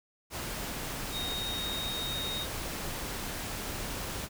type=tone in noise; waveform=sine; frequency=3729 Hz; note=A#7; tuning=in tune; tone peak=-34 dBFS; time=1.11-2.47 s; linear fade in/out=50 ms; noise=pink; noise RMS=-37 dBFS; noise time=0.3-4.29 s; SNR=0 dB; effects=none